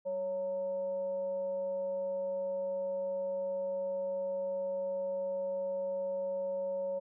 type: tone with frequency modulation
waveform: sine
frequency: 554.4 Hz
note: C#5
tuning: in tune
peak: -32 dBFS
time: 0.05-7 s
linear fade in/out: 20 ms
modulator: 362 Hz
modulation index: 0.23
effects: none